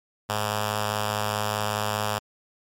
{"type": "tone with notch filter", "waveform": "5% pulse", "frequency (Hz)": 104.8, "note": "G#2", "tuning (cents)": 16, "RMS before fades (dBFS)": -27, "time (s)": [0.29, 2.19], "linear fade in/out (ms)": 10, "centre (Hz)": 300, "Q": 0.83, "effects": ["MP3 64 kbps"]}